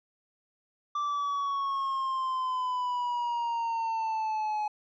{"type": "exponential sweep", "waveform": "triangle", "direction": "down", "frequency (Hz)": [1175, 842], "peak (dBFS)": -26, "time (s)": [0.95, 4.68], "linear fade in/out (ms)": 5, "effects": ["resampled to 16000 Hz"]}